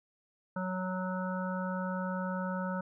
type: harmonic tone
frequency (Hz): 185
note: F#3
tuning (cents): 0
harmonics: 1 / 3 / 5 / 7 / 8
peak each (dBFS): -34 / -39 / -41 / -42 / -43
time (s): 0.56-2.81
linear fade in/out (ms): 5
effects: none